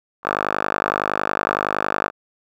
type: tone with band-pass filter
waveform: 5% pulse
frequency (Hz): 50.8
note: G#1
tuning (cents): -38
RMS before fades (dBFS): -23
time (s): 0.23-2.11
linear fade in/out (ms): 50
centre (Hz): 1100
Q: 4
effects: none